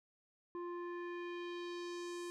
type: tone with low-pass filter sweep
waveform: square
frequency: 349.2 Hz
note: F4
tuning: in tune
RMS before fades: -44 dBFS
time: 0.55-2.3 s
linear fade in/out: 0 ms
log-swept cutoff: 1000 to 9200 Hz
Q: 1.6
effects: none